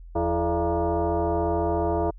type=tone with frequency modulation; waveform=sine; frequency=174.61 Hz; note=F3; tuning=in tune; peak=-21 dBFS; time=0.15-2.11 s; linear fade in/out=10 ms; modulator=255 Hz; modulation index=2.8; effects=added 42 Hz sine -40 dBFS peak until 2.18 s